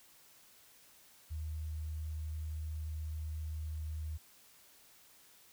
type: tone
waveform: sine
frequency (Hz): 77.78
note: D#2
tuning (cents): 0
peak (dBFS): -37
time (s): 1.3-4.18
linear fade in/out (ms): 20
effects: white hiss -62 dBFS RMS until 5.52 s